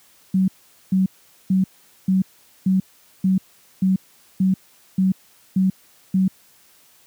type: tone bursts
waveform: sine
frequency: 188.8 Hz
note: F#3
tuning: 35 cents sharp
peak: -14 dBFS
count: 11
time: 0.34-6.28 s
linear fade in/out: 5 ms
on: 140 ms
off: 440 ms
effects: white hiss -54 dBFS RMS until 7.06 s + high-pass 60 Hz 12 dB/octave